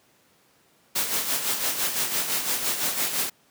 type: noise with tremolo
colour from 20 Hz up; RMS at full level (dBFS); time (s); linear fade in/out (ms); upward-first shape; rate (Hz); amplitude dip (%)
white; -24; 0.95-3.3; 10; sine; 5.9; 55
effects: pink hiss -61 dBFS RMS until 3.5 s + high-pass 150 Hz 12 dB/octave